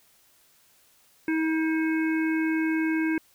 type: harmonic tone with a mistuned harmonic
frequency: 319.1 Hz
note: D#4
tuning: 44 cents sharp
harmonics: 1 / 3 / 5 / 7 / 8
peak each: -23 / -40 / -33 / -35 / -42 dBFS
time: 1.28-3.18 s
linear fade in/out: 2 ms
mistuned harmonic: 7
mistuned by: -35 cents
effects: white hiss -61 dBFS RMS until 3.34 s